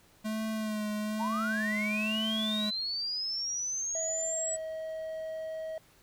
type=tone with vibrato; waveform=square; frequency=215.1 Hz; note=A3; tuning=39 cents flat; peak=-32 dBFS; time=0.24-2.71 s; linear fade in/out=20 ms; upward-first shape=sine; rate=1.1 Hz; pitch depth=35 cents each way
type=linear sweep; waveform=sine; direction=up; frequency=858 to 7902 Hz; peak=-31 dBFS; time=1.19-4.57 s; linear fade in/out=20 ms
type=tone with pitch glide; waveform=triangle; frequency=646 to 637.8 Hz; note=E5 to D#5; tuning=-35 to +43 cents; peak=-33 dBFS; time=3.95-5.78 s; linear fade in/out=2 ms; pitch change=-22 cents; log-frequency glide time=4.3-4.52 s
effects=pink hiss -62 dBFS RMS until 6.02 s